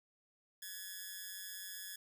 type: tone with amplitude modulation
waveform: 5% pulse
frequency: 1696 Hz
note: G#6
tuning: 36 cents sharp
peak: -31 dBFS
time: 0.62-1.96 s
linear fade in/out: 5 ms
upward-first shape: sine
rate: 189 Hz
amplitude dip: 65%
effects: none

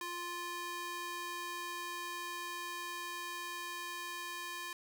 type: tone with high-pass filter sweep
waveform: square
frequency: 349.2 Hz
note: F4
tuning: in tune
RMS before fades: -42 dBFS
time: 0.01-4.73 s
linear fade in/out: 2 ms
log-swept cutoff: 850 to 1300 Hz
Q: 0.97
effects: none

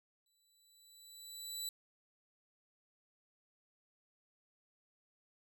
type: tone with exponential growth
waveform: 20% pulse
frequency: 3960 Hz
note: B7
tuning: 4 cents sharp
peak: -32 dBFS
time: 0.26-1.69 s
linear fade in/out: 2 ms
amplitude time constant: 310 ms
effects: none

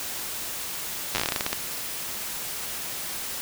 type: slowing click train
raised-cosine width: 0.2 ms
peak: -7 dBFS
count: 14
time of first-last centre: 1.15-1.53 s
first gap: 9 ms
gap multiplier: 1.18
effects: white hiss -33 dBFS RMS until 3.41 s

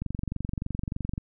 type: click train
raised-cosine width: 5 ms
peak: -18 dBFS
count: 28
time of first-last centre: 0.02-1.179 s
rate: 23.3 Hz
effects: none

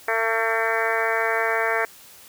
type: harmonic tone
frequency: 225.5 Hz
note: A3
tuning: 43 cents sharp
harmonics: 2 / 3 / 4 / 5 / 6 / 7 / 8 / 9 / 10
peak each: -27 / -27 / -30 / -31 / -30 / -28 / -27 / -30 / -32 dBFS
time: 0.08-1.85 s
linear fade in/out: 2 ms
effects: white hiss -47 dBFS RMS until 2.28 s

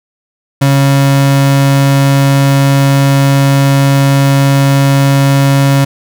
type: tone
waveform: 35% pulse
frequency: 138.2 Hz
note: C#3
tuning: 5 cents flat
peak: -4 dBFS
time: 0.61-5.85 s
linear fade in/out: 10 ms
effects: none

